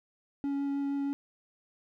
triangle tone with vibrato, 280 Hz, C#4, 18 cents sharp, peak -27 dBFS, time 0.44-1.13 s, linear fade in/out 0 ms, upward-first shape triangle, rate 6.4 Hz, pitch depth 9 cents each way, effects none

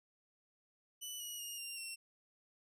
15% pulse tone with pitch steps, 2977 / 2911 / 2846 / 2782 / 2720 Hz, F#7 / F#7 / F7 / F7 / F7, +10 / -29 / +32 / -7 / -46 cents, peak -36 dBFS, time 1.01-1.96 s, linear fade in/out 20 ms, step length 190 ms, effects none

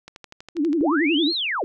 click train, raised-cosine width 0.2 ms, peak -22 dBFS, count 9, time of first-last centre 0.08-0.73 s, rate 12.3 Hz
sine tone with vibrato, 311.1 Hz, D#4, in tune, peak -18 dBFS, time 0.55-1.33 s, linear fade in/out 50 ms, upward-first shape sine, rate 11 Hz, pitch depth 180 cents each way
sine linear two-way sweep, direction up then down, 288.2 to 4342 to 288.2 Hz, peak -22 dBFS, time 0.81-1.64 s, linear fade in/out 0 ms, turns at 1.33 s
effects none

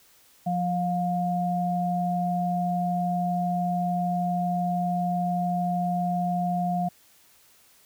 sine tone pair together, 177.4 / 709.6 Hz, F3 / F5, +27 / +27 cents, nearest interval 2 octaves, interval 2400 cents, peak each -26 dBFS, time 0.46-6.89 s, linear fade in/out 10 ms, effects white hiss -58 dBFS RMS until 7.85 s

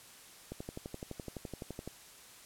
click train, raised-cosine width 2 ms, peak -27 dBFS, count 17, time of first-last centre 0.52-1.876 s, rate 11.8 Hz, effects white hiss -55 dBFS RMS until 2.45 s + low-pass 12000 Hz 12 dB/octave

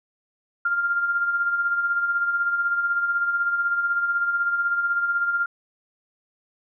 sine tone with tremolo, 1396.9 Hz, F6, in tune, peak -18 dBFS, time 0.65-5.46 s, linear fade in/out 5 ms, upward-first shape sine, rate 16 Hz, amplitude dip 50%, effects none

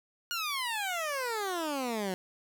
15% pulse exponential sweep, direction down, 1449 to 180 Hz, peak -25 dBFS, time 0.31-2.14 s, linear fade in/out 0 ms, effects none

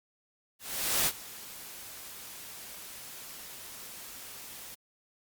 white noise with ADSR envelope, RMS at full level -26 dBFS, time 0.59-4.75 s, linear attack 470 ms, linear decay 57 ms, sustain -19 dB, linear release 9 ms, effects Opus 48 kbps

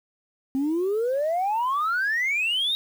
sine exponential sweep, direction up, 260.9 to 3807 Hz, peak -20 dBFS, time 0.55-2.75 s, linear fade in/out 0 ms, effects tanh soft clip ceiling -19 dBFS + 8-bit

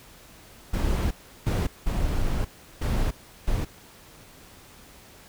brown noise bursts at uneven times, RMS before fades -24 dBFS, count 5, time 0.73-1.11 / 1.46-1.67 / 1.86-2.45 / 2.81-3.11 / 3.47-3.65 s, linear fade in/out 10 ms, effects pink hiss -50 dBFS RMS until 5.28 s

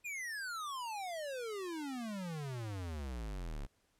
square exponential sweep, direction down, 2489 to 32.85 Hz, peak -40 dBFS, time 0.04-3.67 s, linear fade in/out 20 ms, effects pink hiss -75 dBFS RMS until 3.99 s + low-pass 12000 Hz 12 dB/octave

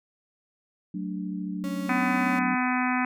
sine chord, D major, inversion first, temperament equal with one note detuned, 186.18 / 220 / 293.7 Hz, F#3 / A3 / D4, +11 / 0 / 0 cents, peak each -31 / -37 / -35 dBFS, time 0.94-2.55 s, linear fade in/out 5 ms
35% pulse tone, 277.2 Hz, C#4, in tune, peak -31 dBFS, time 1.64-2.39 s, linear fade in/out 0 ms
harmonic tone, 251.7 Hz, B3, 33 cents sharp, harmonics 1 / 3 / 4 / 5 / 6 / 7 / 8 / 9 / 10, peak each -26 / -31 / -32 / -33 / -34 / -34 / -35 / -36 / -36 dBFS, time 1.89-3.05 s, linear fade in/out 2 ms
effects none

